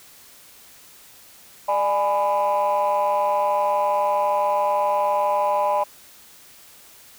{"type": "chord", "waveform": "sine", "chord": "G# diminished", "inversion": "second", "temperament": "just", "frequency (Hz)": [598, 830.6, 996.7], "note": ["D5", "G#5", "B5"], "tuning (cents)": [31, 0, 16], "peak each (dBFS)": -21, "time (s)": [1.68, 5.84], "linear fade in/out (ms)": 10, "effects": ["tanh soft clip ceiling -13 dBFS", "white hiss -48 dBFS RMS until 7.18 s"]}